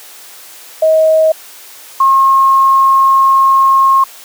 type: tone pair in turn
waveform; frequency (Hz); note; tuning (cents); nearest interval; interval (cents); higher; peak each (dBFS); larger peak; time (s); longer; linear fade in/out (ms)
sine; 634 / 1077.1; D#5 / C6; +32 / +50; major sixth; 918; second; -5; neither; 0.82-1.32 / 2-4.04; second; 5
effects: white hiss -35 dBFS RMS until 4.24 s + high-pass 400 Hz 12 dB/octave